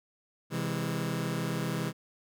sawtooth chord, C augmented, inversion none, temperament just, 130.81 / 163.52 / 204.4 Hz, C3 / E3 / G#3, 0 / -14 / -27 cents, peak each -31 / -29 / -32 dBFS, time 0.5-1.93 s, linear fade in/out 50 ms, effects none

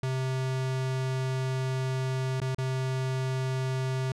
square tone with dropouts, 130.81 Hz, C3, in tune, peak -28 dBFS, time 0.03-4.12 s, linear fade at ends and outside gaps 2 ms, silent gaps 2.402-2.416 / 2.547-2.583 s, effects low-pass 8000 Hz 12 dB/octave

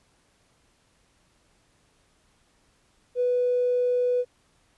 triangle tone with tanh clipping, 493.9 Hz, B4, in tune, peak -20 dBFS, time 3.15-4.25 s, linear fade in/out 50 ms, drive 2 dB, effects pink hiss -65 dBFS RMS until 4.77 s + resampled to 24000 Hz

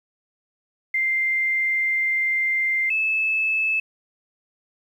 sine tone pair in turn, 2093 / 2610 Hz, C7 / E7, 0 / -18 cents, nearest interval major third, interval 382 cents, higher second, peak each -19 dBFS, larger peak neither, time 0.94-2.9 / 2.9-3.8 s, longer first, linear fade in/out 5 ms, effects 9-bit

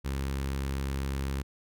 sawtooth tone with notch filter, 68 Hz, C#2, 33 cents flat, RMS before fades -32 dBFS, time 0.04-1.43 s, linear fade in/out 20 ms, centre 670 Hz, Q 1.8, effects none

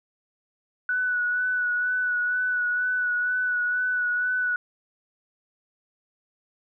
sine tone with vibrato, 1480 Hz, F#6, in tune, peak -22 dBFS, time 0.89-4.56 s, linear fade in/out 2 ms, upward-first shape sine, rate 2.1 Hz, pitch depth 24 cents each way, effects none

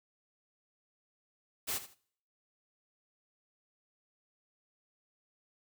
white noise with echo, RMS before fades -35 dBFS, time 1.67-1.79 s, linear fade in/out 20 ms, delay 80 ms, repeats 2, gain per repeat -13 dB, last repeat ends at 1.95 s, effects noise-tail reverb RT60 0.6 s tail -23 dB re dry

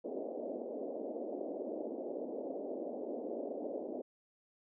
white band-pass noise, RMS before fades -41 dBFS, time 0.04-4.02 s, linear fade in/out 10 ms, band 240 to 630 Hz, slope 48 dB/octave, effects none

